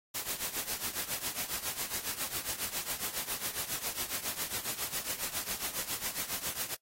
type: noise with tremolo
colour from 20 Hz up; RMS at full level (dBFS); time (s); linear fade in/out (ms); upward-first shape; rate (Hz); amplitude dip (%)
white; -33; 0.14-6.75; 10; triangle; 7.3; 85
effects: noise-tail reverb RT60 0.1 s tail -21 dB re dry + AAC 48 kbps